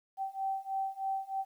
sine beating tone pair, 773 / 776.2 Hz, G5 / G5, -24 / -17 cents, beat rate 3.2 Hz, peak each -36 / -35 dBFS, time 0.17-1.45 s, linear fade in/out 50 ms, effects 11-bit

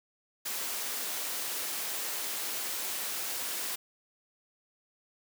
white high-pass noise, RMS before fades -35 dBFS, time 0.45-3.76 s, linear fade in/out 10 ms, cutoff 280 Hz, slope 12 dB/octave, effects none

